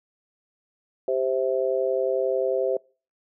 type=harmonic tone; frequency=131.2 Hz; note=C3; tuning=5 cents sharp; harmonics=3 / 4 / 5; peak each=-26 / -24 / -28 dBFS; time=1.08-2.77 s; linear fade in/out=2 ms; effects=noise-tail reverb RT60 0.4 s tail -26 dB re dry